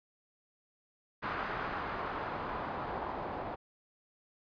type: noise with low-pass filter sweep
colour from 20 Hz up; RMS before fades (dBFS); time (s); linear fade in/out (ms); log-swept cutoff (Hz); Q
white; -38; 1.22-3.56; 20; 1400 to 800; 1.6
effects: resampled to 11025 Hz